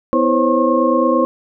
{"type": "tone cluster", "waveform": "sine", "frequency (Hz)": [250.2, 325.9, 514, 543, 1079], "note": ["B3", "E4", "C5", "C#5", "C#6"], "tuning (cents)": [23, -20, -31, -36, -47], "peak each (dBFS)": -18, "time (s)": [0.13, 1.25], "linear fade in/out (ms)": 0, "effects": []}